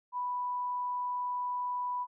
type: tone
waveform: sine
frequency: 987.8 Hz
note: B5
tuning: in tune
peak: -31 dBFS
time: 0.12-2.07 s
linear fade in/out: 50 ms
effects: none